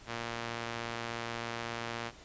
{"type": "tone with band-pass filter", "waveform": "sawtooth", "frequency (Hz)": 116.54, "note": "A#2", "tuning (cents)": 0, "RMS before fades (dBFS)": -39, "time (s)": [0.06, 2.12], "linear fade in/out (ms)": 50, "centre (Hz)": 2000, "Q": 0.51, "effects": ["pink hiss -54 dBFS RMS until 2.24 s", "resampled to 16000 Hz"]}